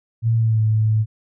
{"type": "tone with pitch glide", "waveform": "sine", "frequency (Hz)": [114.3, 109.08], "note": ["A#2", "A2"], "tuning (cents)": [-34, -15], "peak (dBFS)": -14, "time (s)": [0.22, 1.06], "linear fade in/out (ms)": 50, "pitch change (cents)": -81, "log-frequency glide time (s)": [0.36, 0.62], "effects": []}